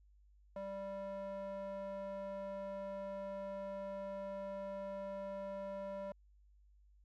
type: tone with band-pass filter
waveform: square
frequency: 196 Hz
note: G3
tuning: in tune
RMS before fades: -44 dBFS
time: 0.56-6.12 s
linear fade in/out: 2 ms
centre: 680 Hz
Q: 3.4
effects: added 50 Hz sine -63 dBFS peak until 7.04 s